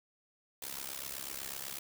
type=noise with amplitude modulation; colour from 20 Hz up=white; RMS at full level=-38 dBFS; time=0.62-1.79 s; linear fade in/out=5 ms; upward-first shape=sine; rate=68 Hz; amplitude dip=90%; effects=none